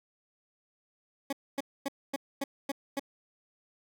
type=tone bursts; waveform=20% pulse; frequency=277.2 Hz; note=C#4; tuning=in tune; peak=-25 dBFS; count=7; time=1.3-2.996 s; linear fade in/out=5 ms; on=28 ms; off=250 ms; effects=none